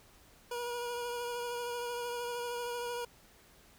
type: tone with vibrato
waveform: 25% pulse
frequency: 480.7 Hz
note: B4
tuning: 47 cents flat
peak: -32 dBFS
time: 0.51-3.05 s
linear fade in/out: 5 ms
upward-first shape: triangle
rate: 13 Hz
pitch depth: 23 cents each way
effects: pink hiss -61 dBFS RMS until 3.78 s